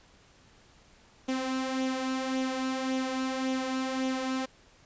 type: tone with flanger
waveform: sawtooth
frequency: 261.4 Hz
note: C4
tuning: 1 cent flat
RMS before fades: -31 dBFS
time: 1.28-4.46 s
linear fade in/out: 10 ms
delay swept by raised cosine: 0.31 to 3.11 ms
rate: 1.8 Hz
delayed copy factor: +0.5
effects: pink hiss -59 dBFS RMS until 4.85 s + resampled to 16000 Hz